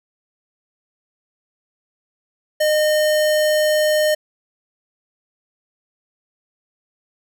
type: tone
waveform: square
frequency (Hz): 611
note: D#5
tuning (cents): -32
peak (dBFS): -15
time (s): 2.6-4.15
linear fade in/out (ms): 10
effects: none